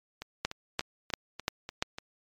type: two click trains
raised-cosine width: 0.2 ms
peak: -10 / -21 dBFS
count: 5 / 7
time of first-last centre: 0.45-1.825 / 0.22-1.985 s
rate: 2.91 / 3.4 Hz
effects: MP3 96 kbps